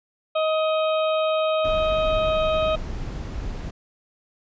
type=harmonic tone; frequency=629 Hz; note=D#5; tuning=19 cents sharp; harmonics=1 / 2 / 4 / 5 / 6; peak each=-20 / -27 / -33 / -36 / -36 dBFS; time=0.35-2.76 s; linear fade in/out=10 ms
type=noise; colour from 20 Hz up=brown; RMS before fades=-30 dBFS; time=1.64-3.71 s; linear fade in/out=10 ms
effects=resampled to 16000 Hz